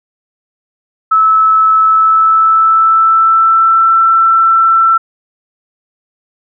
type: tone with pitch glide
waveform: sine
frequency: 1303 to 1338.1 Hz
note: E6 to E6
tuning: -20 to +26 cents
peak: -5 dBFS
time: 1.11-4.98 s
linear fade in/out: 10 ms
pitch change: +46 cents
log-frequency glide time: 1.79-3.95 s
effects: none